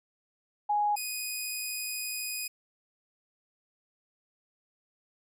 sine / 10% pulse tone pair in turn, 830.6 / 2489 Hz, G#5 / D#7, 0 / 0 cents, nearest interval octave + perfect fifth, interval 1900 cents, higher second, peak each -24 dBFS, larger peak neither, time 0.69-0.96 / 0.96-2.48 s, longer second, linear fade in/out 10 ms, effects none

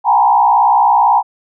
sine tone with frequency modulation, 880 Hz, A5, in tune, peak -7 dBFS, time 0.04-1.23 s, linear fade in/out 50 ms, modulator 62 Hz, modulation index 1.7, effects none

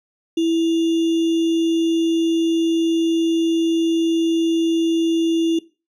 sine tone with sample-and-hold, 329.6 Hz, E4, in tune, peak -15 dBFS, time 0.37-5.59 s, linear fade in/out 5 ms, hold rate 3150 Hz, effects noise-tail reverb RT60 0.3 s tail -19 dB re dry + low-pass 6000 Hz 12 dB/octave

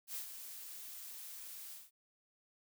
blue noise with ADSR envelope, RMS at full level -41 dBFS, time 0.07-1.91 s, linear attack 81 ms, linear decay 110 ms, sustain -8 dB, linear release 190 ms, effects none

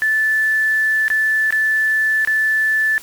sine tone with dropouts, 1750 Hz, A6, 10 cents flat, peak -13 dBFS, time 0.02-2.98 s, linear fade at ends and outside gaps 0 ms, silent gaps 1.081-1.102 / 1.506-1.525 / 2.249-2.274 s, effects white hiss -39 dBFS RMS until 3.02 s + MP3 96 kbps

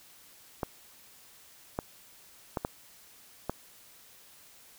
clicks, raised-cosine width 1 ms, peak -16 dBFS, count 5, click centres 0.632 / 1.789 / 2.572 / 2.649 / 3.496 s, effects white hiss -56 dBFS RMS until 4.78 s

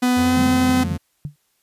45% pulse tone with pitch glide, 249.2 to 255 Hz, B3 to C4, +16 to -44 cents, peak -15 dBFS, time 0.02-0.84 s, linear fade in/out 10 ms, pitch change +40 cents, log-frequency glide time 0.19-0.38 s
45% pulse tone, 88.7 Hz, F2, 27 cents sharp, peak -25 dBFS, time 0.16-0.98 s, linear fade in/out 20 ms
white band-pass noise, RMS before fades -26 dBFS, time 0.36-0.97 s, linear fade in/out 5 ms, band 140 to 230 Hz, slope 96 dB/octave
sine tone with exponential decay, 146.83 Hz, D3, in tune, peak -21 dBFS, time 1.25-1.36 s, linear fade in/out 0 ms, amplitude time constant 23 ms
effects white hiss -66 dBFS RMS until 1.62 s + resampled to 32000 Hz

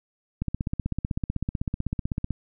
click train, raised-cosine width 5 ms, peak -14 dBFS, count 31, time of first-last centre 0.42-2.307 s, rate 15.9 Hz, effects none

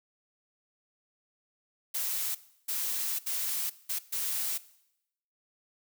blue noise bursts at uneven times, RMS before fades -32 dBFS, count 5, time 1.94-2.35 / 2.68-3.19 / 3.26-3.7 / 3.89-3.99 / 4.12-4.58 s, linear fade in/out 10 ms, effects noise-tail reverb RT60 0.8 s tail -18 dB re dry

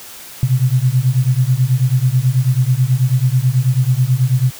sine beating tone pair, 123.47 / 132.67 Hz, B2 / C3, 0 / +24 cents, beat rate 9.2 Hz, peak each -14 dBFS, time 0.43-4.51 s, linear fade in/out 0 ms, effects white hiss -35 dBFS RMS until 4.59 s

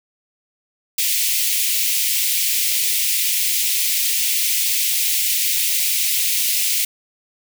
white high-pass noise, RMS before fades -19 dBFS, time 0.98-6.85 s, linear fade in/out 5 ms, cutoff 2100 Hz, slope 48 dB/octave, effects none

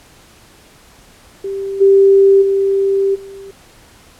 sine tone with level steps, 392 Hz, G4, in tune, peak -19 / -5 / -11 / -30 dBFS, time 1.44-3.51 s, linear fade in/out 5 ms, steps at 1.8 / 2.41 / 3.14 s, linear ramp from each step 20 ms, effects pink hiss -45 dBFS RMS until 4.19 s + low-pass 12000 Hz 12 dB/octave

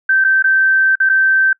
sine tone with dropouts, 1554 Hz, G6, 16 cents flat, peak -9 dBFS, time 0.09-1.53 s, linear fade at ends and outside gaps 5 ms, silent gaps 0.242-0.246 / 0.425-0.441 / 0.955-1.001 / 1.092-1.096 s, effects noise-tail reverb RT60 0.1 s tail -26 dB re dry

